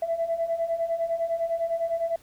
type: beating tone pair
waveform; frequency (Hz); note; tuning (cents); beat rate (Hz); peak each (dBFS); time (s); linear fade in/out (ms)
sine; 659.3 / 669.2; E5 / E5; 0 / +26; 9.9; -29 / -25; 0.02-2.16; 5
effects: tanh soft clip ceiling -18 dBFS + pink hiss -57 dBFS RMS until 2.22 s